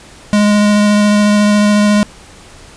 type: tone with vibrato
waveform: square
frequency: 207.7 Hz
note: G#3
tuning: in tune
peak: -8 dBFS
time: 0.33-2.03 s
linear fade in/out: 0 ms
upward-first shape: sine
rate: 14 Hz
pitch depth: 10 cents each way
effects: pink hiss -38 dBFS RMS until 2.76 s + resampled to 22050 Hz